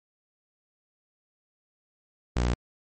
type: tone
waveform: sawtooth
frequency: 60.3 Hz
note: B1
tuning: 41 cents flat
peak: -19 dBFS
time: 2.36-2.54 s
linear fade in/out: 5 ms
effects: MP3 32 kbps